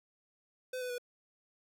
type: tone with pitch steps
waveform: square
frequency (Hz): 509 / 499.1 / 489.4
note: C5 / B4 / B4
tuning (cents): -48 / +18 / -16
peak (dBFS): -37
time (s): 0.73-0.982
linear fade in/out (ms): 5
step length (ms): 84
effects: none